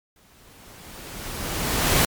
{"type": "noise with exponential growth", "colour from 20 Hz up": "pink", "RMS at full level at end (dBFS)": -17, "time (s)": [0.16, 2.05], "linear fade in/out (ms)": 2, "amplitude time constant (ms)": 410, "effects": ["MP3 96 kbps"]}